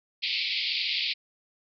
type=band-pass noise; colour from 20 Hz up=white; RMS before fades=-29 dBFS; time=0.22-1.14 s; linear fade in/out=20 ms; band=2100 to 4800 Hz; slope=96 dB/octave; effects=none